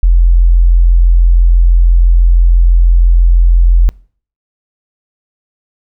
sine tone, 43.03 Hz, F1, 25 cents flat, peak -3 dBFS, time 0.03-3.89 s, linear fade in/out 0 ms, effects noise-tail reverb RT60 0.5 s tail -25 dB re dry

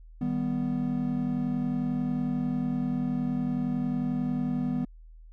triangle chord, Eb augmented, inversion none, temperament equal, 155.56 / 196 / 246.9 Hz, Eb3 / G3 / B3, 0 / 0 / 0 cents, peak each -31 / -31 / -26 dBFS, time 0.21-4.85 s, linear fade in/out 5 ms, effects added 40 Hz sine -46 dBFS peak until 5.32 s

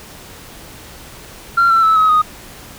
sine tone with pitch steps, 1377 / 1342.4 / 1308.8 / 1275.9 / 1243.9 Hz, F6 / E6 / E6 / D#6 / D#6, -25 / +31 / -13 / +43 / -1 cents, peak -7 dBFS, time 1.57-2.22 s, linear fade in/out 10 ms, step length 130 ms, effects tanh soft clip ceiling -6 dBFS + pink hiss -37 dBFS RMS until 2.78 s

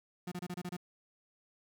35% pulse tone bursts, 178.4 Hz, F3, 37 cents sharp, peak -36 dBFS, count 7, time 0.27-0.767 s, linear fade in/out 5 ms, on 47 ms, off 28 ms, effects none

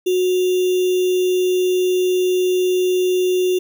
sine tone with sample-and-hold, 366.1 Hz, F#4, 18 cents flat, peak -14 dBFS, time 0.06-3.59 s, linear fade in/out 10 ms, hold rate 3150 Hz, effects none

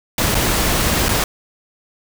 pink noise with dropouts, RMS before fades -17 dBFS, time 0.18-1.24 s, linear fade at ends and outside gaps 2 ms, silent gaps 0.346-0.351 / 1.085-1.09 s, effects none

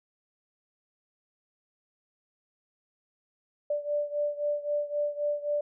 sine beating tone pair, 586 / 589.8 Hz, D5 / D5, -4 / +7 cents, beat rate 3.8 Hz, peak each -29 / -32 dBFS, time 3.7-5.61 s, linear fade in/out 5 ms, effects none

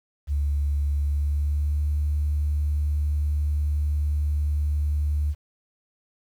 sine tone with pitch glide, 72 to 74.07 Hz, D2 to D2, -34 to +15 cents, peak -20 dBFS, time 0.27-5.35 s, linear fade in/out 50 ms, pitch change +49 cents, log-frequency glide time 0.97-1.84 s, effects tanh soft clip ceiling -16 dBFS + 9-bit

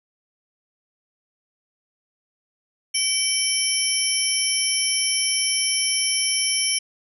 sine tone cluster, 2281 / 3082 / 5440 / 5890 / 10770 Hz, C#7 / G7 / F8 / F#8 / E9, +49 / -30 / -46 / -9 / +36 cents, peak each -28 / -27 / -24 / -30 / -24 dBFS, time 2.94-6.79 s, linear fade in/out 10 ms, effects none

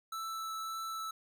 square tone with vibrato, 1318.5 Hz, E6, in tune, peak -38 dBFS, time 0.12-1.11 s, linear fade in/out 5 ms, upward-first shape triangle, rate 1.8 Hz, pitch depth 8 cents each way, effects none

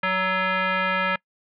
sine tone with frequency modulation, 184.8 Hz, F#3, 2 cents flat, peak -20 dBFS, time 0.03-1.16 s, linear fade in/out 5 ms, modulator 749 Hz, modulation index 3, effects noise-tail reverb RT60 0.1 s tail -24 dB re dry

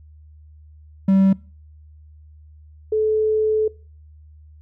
triangle / sine tone pair in turn, 192.9 / 433 Hz, G3 / A4, -28 / -28 cents, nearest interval octave + major second, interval 1400 cents, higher second, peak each -10 / -16 dBFS, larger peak first, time 1.08-1.33 / 2.92-3.68 s, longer second, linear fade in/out 5 ms, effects noise-tail reverb RT60 0.4 s tail -23 dB re dry + added 76 Hz sine -43 dBFS peak until 4.61 s

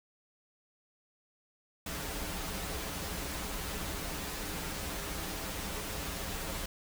pink noise with comb filter, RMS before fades -38 dBFS, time 1.86-6.66 s, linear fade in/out 5 ms, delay 8.3 ms, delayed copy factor -0.65, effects none

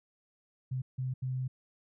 sine tone bursts at uneven times, 129 Hz, C3, 24 cents flat, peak -31 dBFS, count 3, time 0.71-0.82 / 0.98-1.14 / 1.22-1.48 s, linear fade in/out 10 ms, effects none

